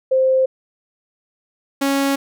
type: tone pair in turn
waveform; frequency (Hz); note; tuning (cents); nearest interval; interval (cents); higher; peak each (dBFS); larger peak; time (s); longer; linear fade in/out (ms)
sine / sawtooth; 523.3 / 276.1; C5 / C#4; 0 / -7; major seventh; 1107; first; -12; neither; 0.11-0.46 / 1.81-2.16; neither; 10
effects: none